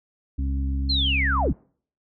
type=harmonic tone; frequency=67.9 Hz; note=C#2; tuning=35 cents flat; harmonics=1 / 2 / 3 / 4; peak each=-23 / -36 / -40 / -33 dBFS; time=0.38-1.53 s; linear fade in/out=10 ms
type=linear sweep; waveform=sine; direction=down; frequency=4291 to 52.4 Hz; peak=-21 dBFS; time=0.89-1.53 s; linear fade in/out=10 ms
effects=noise-tail reverb RT60 0.5 s tail -26 dB re dry